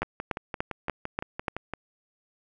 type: two click trains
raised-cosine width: 0.5 ms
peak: -12 / -17 dBFS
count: 6 / 11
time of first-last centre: 0.02-1.482 / 0.03-1.736 s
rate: 3.42 / 5.86 Hz
effects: none